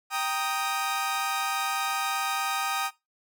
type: chord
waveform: sawtooth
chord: Eb major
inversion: first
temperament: equal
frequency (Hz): 784 / 932.3 / 1244.5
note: G5 / Bb5 / Eb6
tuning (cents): 0 / 0 / 0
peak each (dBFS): -27 / -31 / -26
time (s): 0.1-2.91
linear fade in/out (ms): 50
effects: noise-tail reverb RT60 0.2 s tail -18 dB re dry